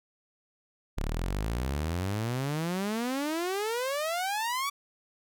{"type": "exponential sweep", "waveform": "sawtooth", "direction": "up", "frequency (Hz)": [34.21, 1160], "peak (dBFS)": -25, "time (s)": [0.97, 4.7], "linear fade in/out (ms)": 10, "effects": []}